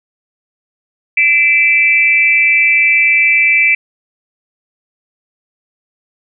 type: tone with amplitude modulation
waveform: sine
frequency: 2335 Hz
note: D7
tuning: 11 cents flat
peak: -3 dBFS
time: 1.17-3.75 s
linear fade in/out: 5 ms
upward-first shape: sine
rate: 297 Hz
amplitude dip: 95%
effects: none